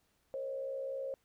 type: tone with frequency modulation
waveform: sine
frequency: 538 Hz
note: C5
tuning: 48 cents sharp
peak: -36 dBFS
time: 0.34-1.14 s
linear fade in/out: 0 ms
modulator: 64 Hz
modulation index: 0.61
effects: pink hiss -75 dBFS RMS until 1.24 s